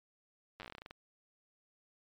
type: slowing click train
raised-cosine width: 0.3 ms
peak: -30 dBFS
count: 14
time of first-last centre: 0.6-0.909 s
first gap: 9 ms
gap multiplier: 1.15
effects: MP3 96 kbps